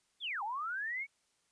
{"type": "linear two-way sweep", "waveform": "sine", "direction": "down then up", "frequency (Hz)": [3632, 784, 2268], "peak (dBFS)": -35, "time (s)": [0.2, 1.07], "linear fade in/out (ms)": 50, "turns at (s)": 0.43, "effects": ["white hiss -75 dBFS RMS until 1.51 s", "resampled to 22050 Hz"]}